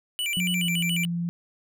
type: tone with vibrato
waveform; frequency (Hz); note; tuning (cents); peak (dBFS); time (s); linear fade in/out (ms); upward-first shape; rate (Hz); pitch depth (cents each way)
square; 2637; E7; 0; -26; 0.19-1.05; 0; square; 7.1; 200
type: tone with pitch glide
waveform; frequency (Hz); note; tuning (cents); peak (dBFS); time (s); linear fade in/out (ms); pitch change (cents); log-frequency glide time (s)
sine; 179.1 to 171.51; F3 to F3; +44 to -31; -25; 0.37-1.29; 0; -75; 0.56-0.7
effects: none